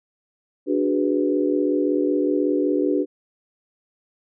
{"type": "chord", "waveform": "sine", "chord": "G# half-diminished seventh", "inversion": "second", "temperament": "equal", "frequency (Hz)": [293.7, 370, 415.3, 493.9], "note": ["D4", "F#4", "G#4", "B4"], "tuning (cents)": [0, 0, 0, 0], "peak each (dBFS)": [-21, -23, -26, -26], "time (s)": [0.66, 3.06], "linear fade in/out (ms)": 50, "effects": []}